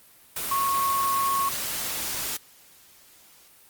sine tone in noise, 1098 Hz, C#6, 17 cents flat, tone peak -22 dBFS, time 0.51-1.49 s, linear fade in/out 5 ms, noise white, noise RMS -30 dBFS, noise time 0.36-2.37 s, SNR +5 dB, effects white hiss -54 dBFS RMS until 3.69 s + Opus 32 kbps

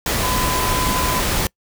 sine tone in noise, 1009 Hz, B5, 37 cents sharp, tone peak -23 dBFS, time 0.23-1.2 s, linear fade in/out 2 ms, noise pink, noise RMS -20 dBFS, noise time 0.06-1.47 s, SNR -6 dB, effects noise-tail reverb RT60 0.1 s tail -25 dB re dry

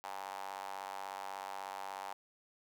square tone with high-pass filter, 48.22 Hz, G1, 28 cents flat, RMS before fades -44 dBFS, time 0.04-2.13 s, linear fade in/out 0 ms, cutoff 840 Hz, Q 4.6, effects 12-bit

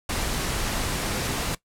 pink noise, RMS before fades -27 dBFS, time 0.09-1.55 s, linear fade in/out 5 ms, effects noise-tail reverb RT60 0.1 s tail -18 dB re dry + low-pass 12000 Hz 12 dB/octave

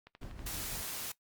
click train, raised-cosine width 0.3 ms, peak -35 dBFS, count 7, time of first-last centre 0.07-0.554 s, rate 12.4 Hz
brown noise with tremolo, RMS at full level -43 dBFS, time 0.21-0.85 s, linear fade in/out 5 ms, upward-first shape triangle, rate 6 Hz, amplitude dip 55%
white noise, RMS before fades -40 dBFS, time 0.46-1.12 s, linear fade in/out 5 ms
effects noise-tail reverb RT60 0.1 s tail -18 dB re dry + Opus 48 kbps

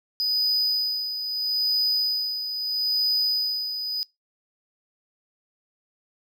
triangle tone with tremolo, 4978 Hz, D#8, in tune, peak -18 dBFS, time 0.2-4.03 s, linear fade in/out 0 ms, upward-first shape sine, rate 0.77 Hz, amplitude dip 60%, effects noise-tail reverb RT60 0.2 s tail -24 dB re dry

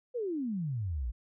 sine exponential sweep, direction down, 513 to 52.8 Hz, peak -31 dBFS, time 0.14-1.12 s, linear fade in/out 20 ms, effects none

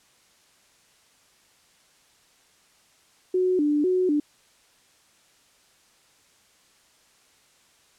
sine tone with vibrato, 329.6 Hz, E4, in tune, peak -19 dBFS, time 3.34-4.2 s, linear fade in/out 5 ms, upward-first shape square, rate 2 Hz, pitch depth 190 cents each way, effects white hiss -60 dBFS RMS until 7.98 s + low-pass 9000 Hz 12 dB/octave

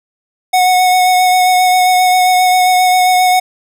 square tone with vibrato, 734 Hz, F#5, 14 cents flat, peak -8 dBFS, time 0.53-3.4 s, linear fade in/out 10 ms, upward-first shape sine, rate 7.5 Hz, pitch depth 15 cents each way, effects none

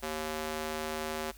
square tone with high-pass filter, 77.78 Hz, D#2, in tune, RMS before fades -36 dBFS, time 0.02-1.32 s, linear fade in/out 20 ms, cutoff 390 Hz, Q 0.8, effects added 48 Hz sine -51 dBFS peak until 1.37 s + white hiss -57 dBFS RMS until 1.37 s

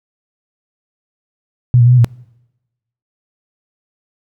sine tone with pitch steps, 123.6 / 119.1 / 123.3 / 125.7 / 117.9 Hz, B2 / A#2 / B2 / B2 / A#2, +2 / +38 / -2 / +31 / +20 cents, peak -5 dBFS, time 1.74-2.045 s, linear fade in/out 0 ms, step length 61 ms, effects noise-tail reverb RT60 1.0 s tail -25 dB re dry

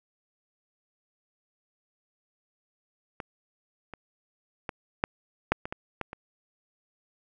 clicks, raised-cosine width 0.5 ms, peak -20 / -25 / -17 / -8 / -6 / -19 / -18 / -16 / -23 dBFS, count 9, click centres 3.202 / 3.937 / 4.692 / 5.039 / 5.52 / 5.655 / 5.725 / 6.013 / 6.131 s, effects none

